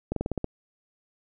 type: slowing click train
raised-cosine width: 2 ms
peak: -14 dBFS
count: 7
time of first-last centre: 0.12-0.444 s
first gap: 43 ms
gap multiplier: 1.09
effects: none